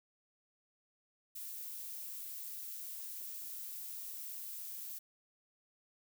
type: noise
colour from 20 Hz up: violet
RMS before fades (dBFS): -45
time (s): 1.35-4.99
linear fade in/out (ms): 10
effects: none